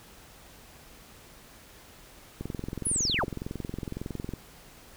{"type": "click train", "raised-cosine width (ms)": 3, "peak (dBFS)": -21, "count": 43, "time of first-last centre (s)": [2.41, 4.337], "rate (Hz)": 21.8}
{"type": "linear sweep", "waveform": "sine", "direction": "down", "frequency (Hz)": [10840, 133], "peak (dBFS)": -25, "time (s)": [2.85, 3.25], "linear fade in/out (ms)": 10}
{"effects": ["pink hiss -52 dBFS RMS until 4.96 s"]}